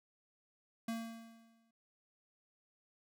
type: tone with exponential decay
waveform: square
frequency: 227.9 Hz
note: A#3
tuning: 39 cents flat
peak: -36 dBFS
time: 0.88-1.71 s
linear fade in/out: 5 ms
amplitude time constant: 180 ms
effects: none